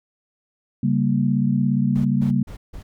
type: chord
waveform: sine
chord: G diminished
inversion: second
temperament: equal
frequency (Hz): 138.59 / 196 / 233.1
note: Db3 / G3 / Bb3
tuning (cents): 0 / 0 / 0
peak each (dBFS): -21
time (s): 0.83-2.43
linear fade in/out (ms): 5
type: noise bursts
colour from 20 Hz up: brown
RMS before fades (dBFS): -35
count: 4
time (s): 1.95-2.83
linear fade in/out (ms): 10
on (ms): 100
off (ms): 160
effects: none